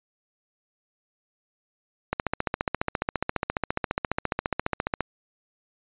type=click train; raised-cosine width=0.5 ms; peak=-9 dBFS; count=43; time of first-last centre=2.13-5.007 s; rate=14.6 Hz; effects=resampled to 8000 Hz